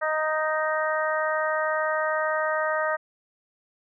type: harmonic tone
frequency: 311.1 Hz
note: D#4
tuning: in tune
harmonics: 2 / 3 / 4 / 5 / 6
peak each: -26 / -32 / -29 / -31 / -31 dBFS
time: 0.01-2.97 s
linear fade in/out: 20 ms
effects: none